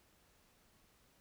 silence, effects pink hiss -70 dBFS RMS until 1.2 s

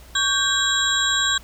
sine tone cluster, 1121 / 1578 / 3330 / 3859 / 7450 Hz, C#6 / G6 / G#7 / B7 / A#8, +19 / +11 / +4 / -41 / -2 cents, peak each -28 / -22 / -25 / -23 / -25 dBFS, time 0.15-1.38 s, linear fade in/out 5 ms, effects added 60 Hz sine -43 dBFS peak until 1.43 s + pink hiss -48 dBFS RMS until 1.43 s

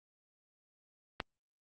click, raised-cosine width 0.3 ms, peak -17 dBFS, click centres 1.202 s, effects Opus 32 kbps

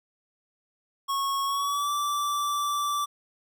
square tone with pitch glide, 1100 to 1165.4 Hz, C#6 to D6, -14 to -14 cents, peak -26 dBFS, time 1.08-3.06 s, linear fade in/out 20 ms, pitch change +100 cents, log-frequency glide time 1.45-1.91 s, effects none

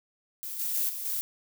violet noise with level steps, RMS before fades -37 / -31 / -28 / -36 / -31 dBFS, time 0.43-1.21 s, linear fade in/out 0 ms, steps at 0.59 / 0.74 / 0.89 / 1.05 s, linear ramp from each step 5 ms, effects none

